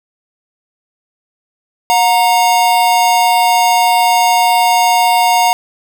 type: tone pair together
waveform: square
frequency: 724.3 / 931 Hz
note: F#5 / A#5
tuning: -37 / -2 cents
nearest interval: major third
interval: 435 cents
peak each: -12 dBFS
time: 1.9-5.53 s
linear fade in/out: 0 ms
effects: 8-bit